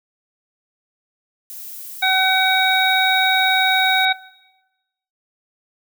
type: noise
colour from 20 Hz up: violet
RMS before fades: -34 dBFS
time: 1.5-4.05 s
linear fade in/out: 0 ms
type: harmonic tone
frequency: 756 Hz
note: F#5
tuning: 37 cents sharp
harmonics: 1 / 2 / 3 / 5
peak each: -20 / -20 / -20 / -20 dBFS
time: 2.02-4.13 s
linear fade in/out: 10 ms
effects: noise-tail reverb RT60 1.0 s tail -18 dB re dry